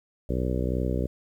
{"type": "harmonic tone", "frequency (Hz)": 62.7, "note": "B1", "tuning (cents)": 27, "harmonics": [1, 2, 3, 4, 5, 6, 7, 8, 9], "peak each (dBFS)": [-28, -31, -33, -34, -35, -36, -36, -37, -38], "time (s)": [0.29, 1.07], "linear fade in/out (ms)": 5, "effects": ["10-bit"]}